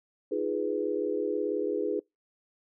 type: chord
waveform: sine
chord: F half-diminished seventh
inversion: third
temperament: equal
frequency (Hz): 311.1 / 349.2 / 415.3 / 493.9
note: Eb4 / F4 / Ab4 / Cb5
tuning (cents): 0 / 0 / 0 / 0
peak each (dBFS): -34 / -35 / -30 / -33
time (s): 0.31-2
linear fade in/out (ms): 10
effects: noise-tail reverb RT60 0.2 s tail -26 dB re dry